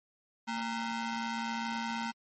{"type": "ring-modulated tone", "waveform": "sawtooth", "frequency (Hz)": 577, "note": "D5", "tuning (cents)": -31, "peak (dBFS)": -26, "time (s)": [0.47, 2.12], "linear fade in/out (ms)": 20, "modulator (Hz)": 349, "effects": ["low-pass 6000 Hz 12 dB/octave", "MP3 32 kbps"]}